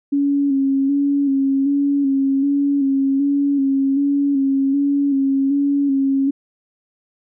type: tone with vibrato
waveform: sine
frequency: 277.2 Hz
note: C#4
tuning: in tune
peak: -14 dBFS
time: 0.12-6.31 s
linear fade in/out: 10 ms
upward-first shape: square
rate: 1.3 Hz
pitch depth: 32 cents each way
effects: none